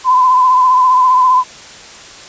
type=tone with vibrato; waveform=sine; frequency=1016 Hz; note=B5; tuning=49 cents sharp; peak=-6 dBFS; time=0.04-1.44 s; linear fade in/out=50 ms; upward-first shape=sine; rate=15 Hz; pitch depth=39 cents each way; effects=white hiss -34 dBFS RMS until 2.28 s + resampled to 16000 Hz